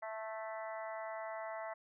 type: harmonic tone with a mistuned harmonic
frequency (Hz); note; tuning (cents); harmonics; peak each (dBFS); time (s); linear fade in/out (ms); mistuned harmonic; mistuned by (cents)
220; A3; 0; 3 / 4 / 5 / 6 / 7 / 8 / 9; -43 / -47 / -50 / -52 / -57 / -56 / -51; 0.02-1.74; 10; 5; -15
effects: none